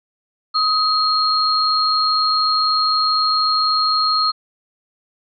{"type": "tone pair together", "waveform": "sine", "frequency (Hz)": [1263, 4248], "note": ["D#6", "C8"], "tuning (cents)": [26, 25], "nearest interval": "octave + major sixth", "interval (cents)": 2099, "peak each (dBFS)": -17, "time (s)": [0.54, 4.32], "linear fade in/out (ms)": 20, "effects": []}